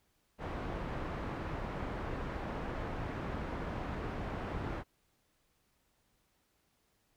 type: low-pass noise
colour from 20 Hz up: pink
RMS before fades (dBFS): -39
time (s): 0.38-4.84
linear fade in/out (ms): 50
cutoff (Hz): 1500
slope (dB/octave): 12
effects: pink hiss -75 dBFS RMS until 7.16 s